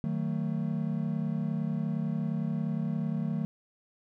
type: chord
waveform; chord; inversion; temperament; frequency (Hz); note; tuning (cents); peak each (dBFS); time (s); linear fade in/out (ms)
triangle; D# diminished; none; just; 155.56 / 186.68 / 224; D#3 / F#3 / A3; 0 / +16 / +31; -30 / -32 / -31; 0.04-3.45; 0
effects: none